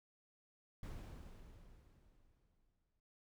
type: noise with exponential decay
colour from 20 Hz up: brown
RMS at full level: -45 dBFS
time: 0.83-3 s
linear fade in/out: 2 ms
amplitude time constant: 470 ms
effects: none